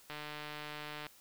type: click train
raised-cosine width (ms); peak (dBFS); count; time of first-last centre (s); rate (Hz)
0.3; -27; 146; 0.1-1.067; 150
effects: white hiss -61 dBFS RMS until 1.2 s